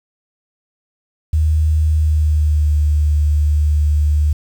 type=tone with pitch glide; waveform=sine; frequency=77.78 to 74.87 Hz; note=D#2 to D2; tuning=0 to +34 cents; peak=-11 dBFS; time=1.33-4.33 s; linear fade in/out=5 ms; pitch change=-66 cents; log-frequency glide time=1.92-2.76 s; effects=7-bit